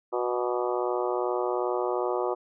harmonic tone with a mistuned harmonic, 122.6 Hz, B2, 12 cents flat, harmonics 3 / 4 / 5 / 6 / 7 / 8 / 9 / 10, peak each -29 / -31 / -33 / -35 / -36 / -37 / -38 / -39 dBFS, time 0.12-2.35 s, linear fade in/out 20 ms, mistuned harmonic 9, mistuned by +44 cents, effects none

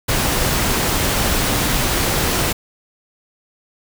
pink noise, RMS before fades -18 dBFS, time 0.08-2.53 s, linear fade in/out 10 ms, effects none

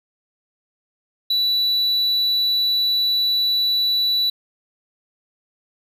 triangle tone, 3950 Hz, B7, in tune, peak -15 dBFS, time 1.3-4.3 s, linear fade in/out 5 ms, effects none

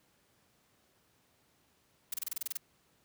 blue noise bursts, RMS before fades -35 dBFS, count 10, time 2.12-2.572 s, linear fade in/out 5 ms, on 20 ms, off 28 ms, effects pink hiss -70 dBFS RMS until 3.04 s + high-pass 80 Hz 12 dB/octave

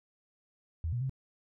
sine tone with pitch steps, 81.7 / 120.9 / 132.5 Hz, E2 / B2 / C3, -15 / -36 / +22 cents, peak -30 dBFS, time 0.84-1.095 s, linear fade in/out 0 ms, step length 85 ms, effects none

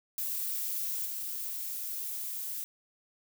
violet noise with level steps, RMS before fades -34 / -37 dBFS, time 0.18-2.64 s, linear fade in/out 0 ms, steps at 1.05 s, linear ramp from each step 10 ms, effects none

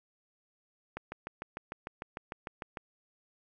click train, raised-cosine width 0.5 ms, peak -23 dBFS, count 13, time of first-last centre 0.97-2.772 s, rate 6.66 Hz, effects none

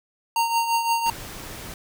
square tone with tremolo, 924 Hz, A#5, 16 cents flat, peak -18 dBFS, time 0.36-1.1 s, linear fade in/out 2 ms, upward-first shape triangle, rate 5.8 Hz, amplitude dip 65%
pink noise, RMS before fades -37 dBFS, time 1.06-1.74 s, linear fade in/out 2 ms
effects none

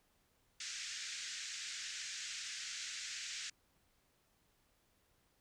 white band-pass noise, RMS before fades -45 dBFS, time 0.6-3.5 s, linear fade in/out 5 ms, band 1500 to 7400 Hz, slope 48 dB/octave, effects pink hiss -75 dBFS RMS until 5.4 s

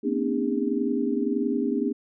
sine tone cluster, 232 / 253.7 / 273.8 / 304.5 / 405 Hz, A#3 / B3 / C#4 / D#4 / G#4, -8 / +47 / -21 / -37 / -43 cents, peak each -29 dBFS, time 0.03-1.93 s, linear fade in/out 20 ms, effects none

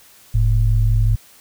sine tone pair together, 43.26 / 109 Hz, F1 / A2, -16 / -16 cents, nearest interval octave + major third, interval 1600 cents, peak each -15 dBFS, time 0.34-1.16 s, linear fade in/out 10 ms, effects white hiss -48 dBFS RMS until 1.4 s

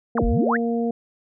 harmonic tone, 233.1 Hz, A#3, in tune, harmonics 1 / 2 / 3, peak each -22 / -25 / -31 dBFS, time 0.15-0.91 s, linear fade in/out 5 ms
sine exponential two-way sweep, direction down then up, 2052 to 33 to 2052 Hz, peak -19 dBFS, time 0.17-0.57 s, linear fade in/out 10 ms, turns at 0.25 s
effects none

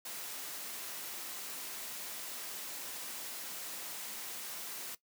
white noise, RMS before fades -43 dBFS, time 0.05-4.95 s, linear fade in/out 5 ms, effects noise-tail reverb RT60 0.1 s tail -17 dB re dry + high-pass 200 Hz 12 dB/octave

